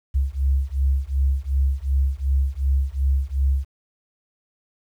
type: beating tone pair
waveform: sine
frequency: 66.6 / 69.3 Hz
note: C2 / C#2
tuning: +31 / 0 cents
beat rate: 2.7 Hz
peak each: -21 / -21 dBFS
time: 0.14-3.65 s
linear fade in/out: 20 ms
effects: 9-bit